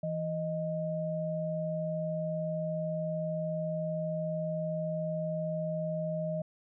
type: tone pair together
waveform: sine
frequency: 164.59 / 622 Hz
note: E3 / D#5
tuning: -2 / -1 cents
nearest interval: octave + major seventh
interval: 2301 cents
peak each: -34 / -33 dBFS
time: 0.03-6.42 s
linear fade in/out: 5 ms
effects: none